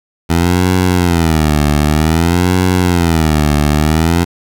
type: tone with vibrato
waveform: 15% pulse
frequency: 82.41 Hz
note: E2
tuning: in tune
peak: -3 dBFS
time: 0.29-4.25 s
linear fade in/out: 20 ms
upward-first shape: sine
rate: 0.53 Hz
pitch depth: 190 cents each way
effects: 7-bit